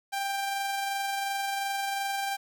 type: tone with amplitude modulation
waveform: sawtooth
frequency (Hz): 790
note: G5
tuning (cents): +13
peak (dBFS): -24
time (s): 0.12-2.37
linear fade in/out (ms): 20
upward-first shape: sine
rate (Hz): 22.8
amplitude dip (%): 25
effects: 10-bit